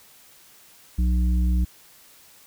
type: harmonic tone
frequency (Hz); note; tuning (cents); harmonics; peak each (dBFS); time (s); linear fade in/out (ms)
61; B1; -21; 1 / 3 / 5; -18 / -28 / -37; 0.98-1.65; 10
effects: white hiss -52 dBFS RMS until 2.46 s